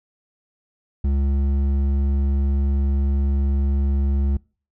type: tone with hard clipping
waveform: sine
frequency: 69.3 Hz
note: C#2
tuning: in tune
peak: -19 dBFS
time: 1.04-4.37 s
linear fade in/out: 5 ms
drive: 8 dB
effects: noise-tail reverb RT60 0.4 s tail -25 dB re dry